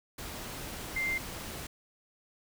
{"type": "tone in noise", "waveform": "sine", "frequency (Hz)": 2093, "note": "C7", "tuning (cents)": 0, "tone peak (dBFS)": -29, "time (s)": [0.96, 1.18], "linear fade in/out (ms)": 5, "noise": "pink", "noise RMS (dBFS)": -41, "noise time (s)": [0.18, 1.67], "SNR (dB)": 9, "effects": []}